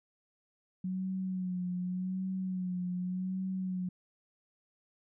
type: tone with vibrato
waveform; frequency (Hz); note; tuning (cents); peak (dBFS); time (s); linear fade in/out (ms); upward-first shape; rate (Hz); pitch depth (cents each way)
sine; 184; F#3; -9; -32; 0.84-3.89; 5; sine; 0.86; 43
effects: none